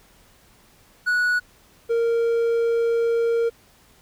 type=tone pair in turn; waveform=triangle; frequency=1468 / 463.9 Hz; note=F#6 / A#4; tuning=-14 / -8 cents; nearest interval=octave + minor sixth; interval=1994 cents; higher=first; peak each=-16 dBFS; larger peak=neither; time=1.06-1.4 / 1.89-3.5 s; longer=second; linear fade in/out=20 ms; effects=pink hiss -55 dBFS RMS until 4.01 s